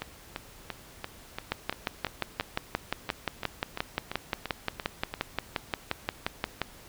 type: two click trains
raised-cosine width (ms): 0.3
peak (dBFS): -17 / -11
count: 16 / 30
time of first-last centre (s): 0.02-5.139 / 1.52-6.617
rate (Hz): 2.93 / 5.69
effects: pink hiss -51 dBFS RMS until 6.88 s